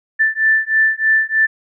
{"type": "beating tone pair", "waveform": "sine", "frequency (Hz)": [1764, 1767.2], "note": ["A6", "A6"], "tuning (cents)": [4, 7], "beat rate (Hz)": 3.2, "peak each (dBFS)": -15, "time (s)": [0.19, 1.47], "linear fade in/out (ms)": 20, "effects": []}